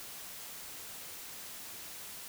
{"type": "silence", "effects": ["white hiss -46 dBFS RMS until 2.28 s"]}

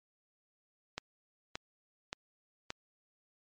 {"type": "click train", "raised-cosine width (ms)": 0.2, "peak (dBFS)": -19, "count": 4, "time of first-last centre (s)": [0.98, 2.704], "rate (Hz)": 1.74, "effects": ["MP3 32 kbps"]}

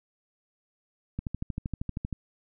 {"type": "click train", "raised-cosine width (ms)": 5, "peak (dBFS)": -19, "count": 13, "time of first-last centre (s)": [1.19, 2.127], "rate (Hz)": 12.8, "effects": []}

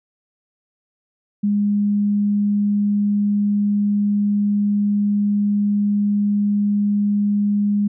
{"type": "tone", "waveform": "sine", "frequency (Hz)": 205, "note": "G#3", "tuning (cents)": -22, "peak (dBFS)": -15, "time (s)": [1.43, 7.88], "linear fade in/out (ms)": 10, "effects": []}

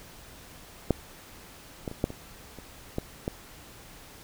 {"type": "clicks", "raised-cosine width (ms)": 2, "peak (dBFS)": [-8, -18, -25, -10, -25, -28, -15, -15], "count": 8, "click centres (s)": [0.907, 1.878, 1.914, 2.041, 2.104, 2.587, 2.984, 3.279], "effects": ["pink hiss -49 dBFS RMS until 4.23 s"]}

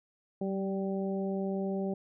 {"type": "harmonic tone with a mistuned harmonic", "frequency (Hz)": 194.3, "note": "G3", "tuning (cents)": -15, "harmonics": [1, 2, 3, 4], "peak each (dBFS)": [-32, -35, -39, -44], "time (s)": [0.41, 1.94], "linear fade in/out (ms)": 5, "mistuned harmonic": 1, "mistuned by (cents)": -17, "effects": []}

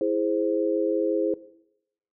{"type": "chord", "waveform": "sine", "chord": "E augmented", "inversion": "none", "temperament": "equal", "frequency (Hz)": [329.6, 415.3, 523.3], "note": ["E4", "G#4", "B#4"], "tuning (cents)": [0, 0, 0], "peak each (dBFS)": -26, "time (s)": [0.01, 1.34], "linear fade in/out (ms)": 2, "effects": ["noise-tail reverb RT60 0.8 s tail -18 dB re dry"]}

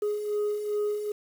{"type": "beating tone pair", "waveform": "sine", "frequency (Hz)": [415.3, 417.8], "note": ["G#4", "G#4"], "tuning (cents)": [0, 10], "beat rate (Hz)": 2.5, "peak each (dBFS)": [-32, -25], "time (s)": [0.02, 1.12], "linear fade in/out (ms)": 5, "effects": ["tanh soft clip ceiling -23 dBFS", "8-bit"]}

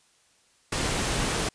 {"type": "noise", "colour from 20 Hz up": "pink", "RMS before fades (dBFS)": -27, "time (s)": [0.72, 1.49], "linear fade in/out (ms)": 5, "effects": ["white hiss -63 dBFS RMS until 1.54 s", "resampled to 22050 Hz"]}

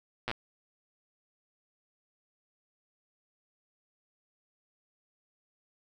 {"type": "slowing click train", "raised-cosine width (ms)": 0.3, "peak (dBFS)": -17, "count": 5, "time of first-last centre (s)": [0.28, 0.314], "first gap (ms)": 8, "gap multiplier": 1.04, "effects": []}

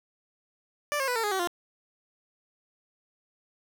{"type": "tone with pitch steps", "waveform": "15% pulse", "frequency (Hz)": [587.3, 538.6, 493.9, 452.9, 415.3, 380.8, 349.2], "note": ["D5", "C#5", "B4", "A#4", "G#4", "F#4", "F4"], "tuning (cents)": [0, -50, 0, -50, 0, 50, 0], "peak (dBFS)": -20, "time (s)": [0.92, 1.473], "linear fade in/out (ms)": 0, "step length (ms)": 79, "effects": []}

